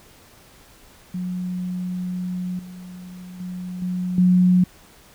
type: tone with level steps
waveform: sine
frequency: 181.3 Hz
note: F#3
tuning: 35 cents flat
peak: -24 / -35 / -28 / -22 / -12 dBFS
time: 1.14-4.64 s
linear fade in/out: 5 ms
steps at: 2.59 / 3.4 / 3.82 / 4.18 s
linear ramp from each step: 2 ms
effects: pink hiss -50 dBFS RMS until 5.14 s